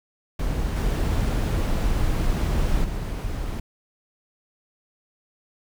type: noise with level steps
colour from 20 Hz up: brown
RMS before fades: -25 / -22 / -28 dBFS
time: 0.39-3.6 s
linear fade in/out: 5 ms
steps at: 0.76 / 2.84 s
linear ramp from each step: 2 ms
effects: none